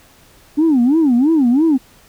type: tone with vibrato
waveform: sine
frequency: 279.3 Hz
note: C#4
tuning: 13 cents sharp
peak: -8 dBFS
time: 0.57-1.78 s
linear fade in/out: 20 ms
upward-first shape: sine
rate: 3 Hz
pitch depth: 290 cents each way
effects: tanh soft clip ceiling -7 dBFS + pink hiss -48 dBFS RMS until 2.08 s